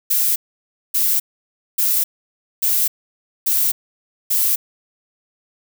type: noise bursts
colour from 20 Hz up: violet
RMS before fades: -17 dBFS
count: 6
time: 0.1-4.56 s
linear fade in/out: 10 ms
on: 260 ms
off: 580 ms
effects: none